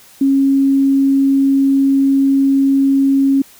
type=tone; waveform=sine; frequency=273.2 Hz; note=C#4; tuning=25 cents flat; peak=-9 dBFS; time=0.21-3.42 s; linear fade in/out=5 ms; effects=white hiss -44 dBFS RMS until 3.59 s